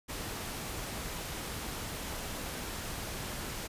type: noise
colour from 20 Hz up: pink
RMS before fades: -39 dBFS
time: 0.08-3.68 s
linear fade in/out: 20 ms
effects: resampled to 32000 Hz